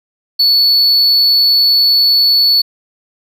triangle tone, 4435 Hz, C#8, in tune, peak -6 dBFS, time 0.39-2.62 s, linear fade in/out 10 ms, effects none

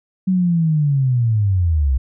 sine linear sweep, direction down, 190.1 to 61.74 Hz, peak -13 dBFS, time 0.27-1.98 s, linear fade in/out 10 ms, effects none

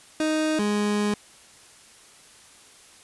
30% pulse tone pair in turn, 311.1 / 207.6 Hz, D#4 / G#3, 0 / 0 cents, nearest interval perfect fifth, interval 700 cents, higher first, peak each -19 dBFS, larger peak neither, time 0.2-0.59 / 0.59-1.14 s, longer second, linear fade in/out 2 ms, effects white hiss -51 dBFS RMS until 3.03 s + resampled to 24000 Hz

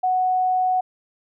sine tone, 740 Hz, F#5, in tune, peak -17 dBFS, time 0.03-0.81 s, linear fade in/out 10 ms, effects none

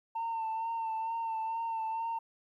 sine tone with vibrato, 902 Hz, A5, 43 cents sharp, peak -30 dBFS, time 0.15-2.19 s, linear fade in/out 10 ms, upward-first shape sine, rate 2.2 Hz, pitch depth 31 cents each way, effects tanh soft clip ceiling -30 dBFS + 12-bit

